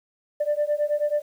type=beating tone pair; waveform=sine; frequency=587.3 / 596.6 Hz; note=D5 / D5; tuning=0 / +27 cents; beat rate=9.3 Hz; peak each=-23 / -23 dBFS; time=0.4-1.22 s; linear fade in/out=10 ms; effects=tanh soft clip ceiling -16 dBFS + 9-bit